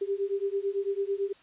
sine beating tone pair, 392 / 401 Hz, G4 / G4, 0 / +39 cents, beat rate 9 Hz, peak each -30 / -30 dBFS, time 0.01-1.33 s, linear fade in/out 10 ms, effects white hiss -58 dBFS RMS until 1.42 s + resampled to 8000 Hz

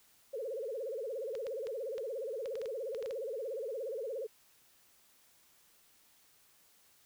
sine tone with vibrato, 489 Hz, B4, 17 cents flat, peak -36 dBFS, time 0.33-4.27 s, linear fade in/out 10 ms, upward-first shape sine, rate 17 Hz, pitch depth 230 cents each way
clicks, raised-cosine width 0.2 ms, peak -31 dBFS, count 12, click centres 1.352 / 1.468 / 1.67 / 1.981 / 2.458 / 2.555 / 2.616 / 2.658 / 2.948 / 3.026 / 3.06 / 3.109 s
effects white hiss -66 dBFS RMS until 7.05 s

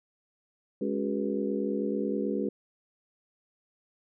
harmonic tone with a mistuned harmonic, 69.3 Hz, C#2, in tune, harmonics 3 / 4 / 5 / 6 / 7, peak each -32 / -33 / -34 / -35 / -35 dBFS, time 0.81-2.49 s, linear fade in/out 5 ms, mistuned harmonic 5, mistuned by +110 cents, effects none

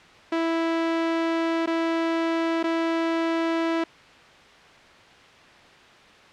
sawtooth tone with dropouts, 329.6 Hz, E4, in tune, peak -18 dBFS, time 0.32-3.84 s, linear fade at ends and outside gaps 5 ms, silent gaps 1.661-1.673 / 2.63-2.639 s, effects white hiss -49 dBFS RMS until 6.32 s + low-pass 3000 Hz 12 dB/octave

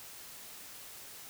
silence, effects white hiss -49 dBFS RMS until 1.29 s

